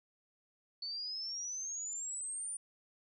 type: exponential sweep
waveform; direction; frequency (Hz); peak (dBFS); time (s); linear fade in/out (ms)
sine; up; 4451 to 9397; -38; 0.82-2.57; 5
effects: none